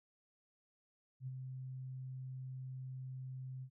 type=tone with ADSR envelope; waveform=sine; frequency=130 Hz; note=C3; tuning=11 cents flat; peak=-39 dBFS; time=1.2-3.7 s; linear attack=70 ms; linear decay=34 ms; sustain=-4 dB; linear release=74 ms; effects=none